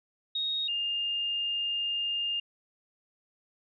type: tone pair in turn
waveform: sine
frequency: 3750 / 2816 Hz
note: A#7 / F7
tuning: +10 / +14 cents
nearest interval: perfect fourth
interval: 496 cents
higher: first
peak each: -28 dBFS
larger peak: neither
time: 0.35-0.68 / 0.68-2.4 s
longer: second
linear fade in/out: 5 ms
effects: none